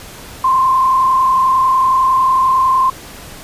sine tone with frequency modulation, 1046.5 Hz, C6, in tune, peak -9 dBFS, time 0.44-2.9 s, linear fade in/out 5 ms, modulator 31 Hz, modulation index 0.73, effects pink hiss -34 dBFS RMS until 3.43 s + resampled to 32000 Hz

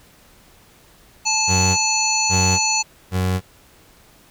harmonic tone, 871 Hz, A5, 18 cents flat, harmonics 1 / 3 / 5 / 7 / 8, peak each -23 / -23 / -23 / -23 / -23 dBFS, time 1.25-2.83 s, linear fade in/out 20 ms
30% pulse tone bursts, 92.5 Hz, F#2, in tune, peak -15 dBFS, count 3, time 1.47-3.41 s, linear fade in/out 50 ms, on 300 ms, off 520 ms
effects pink hiss -51 dBFS RMS until 4.3 s

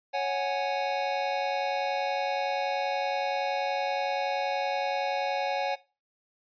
square chord, C# suspended fourth, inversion none, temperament equal, 554.4 / 740 / 830.6 Hz, C#5 / F#5 / G#5, 0 / 0 / 0 cents, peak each -32 dBFS, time 0.13-5.76 s, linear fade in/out 20 ms, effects noise-tail reverb RT60 0.3 s tail -19 dB re dry + resampled to 11025 Hz

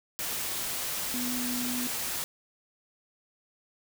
sine tone in noise, 246.9 Hz, B3, in tune, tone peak -32 dBFS, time 1.14-1.87 s, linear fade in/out 0 ms, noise white, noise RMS -33 dBFS, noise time 0.19-2.24 s, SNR -2 dB, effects none

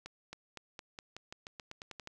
accelerating click train, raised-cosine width 0.2 ms, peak -27 dBFS, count 14, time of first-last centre 0.06-2.074 s, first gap 270 ms, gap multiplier 0.9, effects none

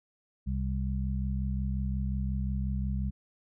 harmonic tone, 65.6 Hz, C2, 5 cents sharp, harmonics 1 / 2 / 3, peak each -30 / -35 / -35 dBFS, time 0.46-3.11 s, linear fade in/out 20 ms, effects none

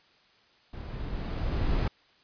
brown noise with level ramp, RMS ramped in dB -39 to -25 dBFS, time 0.73-1.88 s, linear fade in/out 5 ms, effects white hiss -62 dBFS RMS until 2.23 s + resampled to 11025 Hz

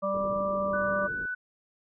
harmonic tone, 196 Hz, G3, in tune, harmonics 1 / 3 / 5 / 6, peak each -35 / -28 / -41 / -31 dBFS, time 0.02-1.08 s, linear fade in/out 20 ms
white low-pass noise, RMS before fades -44 dBFS, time 0.14-1.26 s, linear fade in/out 2 ms, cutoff 480 Hz, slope 96 dB/octave
sine tone, 1490 Hz, F#6, 12 cents sharp, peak -30 dBFS, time 0.73-1.35 s, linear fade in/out 10 ms
effects none

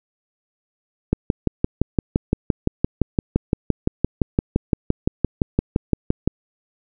click train, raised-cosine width 3 ms, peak -3 dBFS, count 31, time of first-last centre 1.13-6.276 s, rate 5.83 Hz, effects none

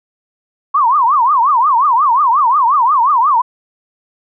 sine tone with vibrato, 1056 Hz, C6, 16 cents sharp, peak -8 dBFS, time 0.74-3.42 s, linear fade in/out 10 ms, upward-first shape triangle, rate 5.6 Hz, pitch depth 300 cents each way, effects none

